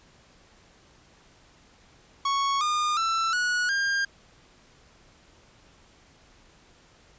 45% pulse tone with pitch steps, 1108.7 / 1216 / 1333.8 / 1462.9 / 1604.6 Hz, C#6 / D#6 / E6 / F#6 / G6, 0 / -40 / +20 / -20 / +40 cents, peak -23 dBFS, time 2.25-4.05 s, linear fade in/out 5 ms, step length 360 ms, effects pink hiss -57 dBFS RMS until 7.18 s + resampled to 16000 Hz

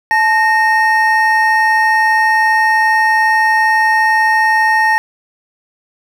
triangle tone pair together, 871.2 / 1846 Hz, A5 / A#6, -17 / -17 cents, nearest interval octave + minor second, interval 1300 cents, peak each -10 dBFS, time 0.11-4.98 s, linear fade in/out 0 ms, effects none

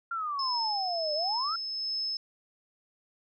sine exponential two-way sweep, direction down then up, 1396.9 to 585 to 1396.9 Hz, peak -30 dBFS, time 0.11-1.56 s, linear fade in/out 5 ms, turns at 1.14 s
sine tone with tremolo, 5210 Hz, E8, 21 cents flat, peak -29 dBFS, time 0.39-2.17 s, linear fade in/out 2 ms, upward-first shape sine, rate 1.4 Hz, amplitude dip 35%
effects none

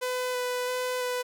sawtooth tone with vibrato, 500 Hz, B4, 21 cents sharp, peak -24 dBFS, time 0.01-1.23 s, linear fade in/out 20 ms, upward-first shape square, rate 1.5 Hz, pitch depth 10 cents each way, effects none

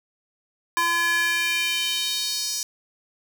square tone with high-pass filter sweep, 340.3 Hz, F4, 45 cents flat, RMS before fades -24 dBFS, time 0.77-2.63 s, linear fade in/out 0 ms, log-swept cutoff 1200 to 5700 Hz, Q 2.9, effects none

